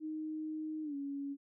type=tone with pitch glide; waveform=sine; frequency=311.1 to 280.4 Hz; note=D#4 to C#4; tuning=0 to +20 cents; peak=-37 dBFS; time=0-1.37 s; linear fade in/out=50 ms; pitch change=-180 cents; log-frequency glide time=0.83-0.95 s; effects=none